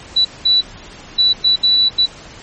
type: tone bursts at uneven times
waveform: sine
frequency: 3951 Hz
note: B7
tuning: in tune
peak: -9 dBFS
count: 6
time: 0.16-0.25 / 0.45-0.61 / 1.18-1.33 / 1.44-1.56 / 1.63-1.89 / 1.98-2.06 s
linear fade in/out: 10 ms
effects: pink hiss -37 dBFS RMS until 2.42 s + MP3 32 kbps